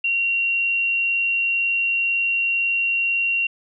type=tone; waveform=sine; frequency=2751 Hz; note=F7; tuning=27 cents flat; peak=-18 dBFS; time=0.04-3.47 s; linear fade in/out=5 ms; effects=none